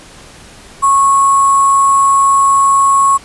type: tone with sample-and-hold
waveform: sine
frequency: 1099 Hz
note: C#6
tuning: 15 cents flat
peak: -6 dBFS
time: 0.82-3.18 s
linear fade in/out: 20 ms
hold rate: 8820 Hz
effects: pink hiss -37 dBFS RMS until 3.24 s + resampled to 24000 Hz